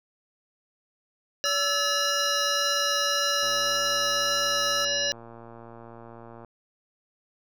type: harmonic tone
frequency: 572 Hz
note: D5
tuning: 46 cents flat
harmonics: 1 / 3 / 5 / 7 / 9 / 10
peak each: -31 / -31 / -31 / -31 / -31 / -31 dBFS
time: 1.44-5.12 s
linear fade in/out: 0 ms
type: tone with vibrato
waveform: square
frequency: 1315 Hz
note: E6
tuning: 5 cents flat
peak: -30 dBFS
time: 1.45-4.85 s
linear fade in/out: 5 ms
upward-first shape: triangle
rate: 1.8 Hz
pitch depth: 28 cents each way
type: click train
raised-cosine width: 1 ms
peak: -31 dBFS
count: 351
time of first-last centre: 3.43-6.447 s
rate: 116 Hz
effects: none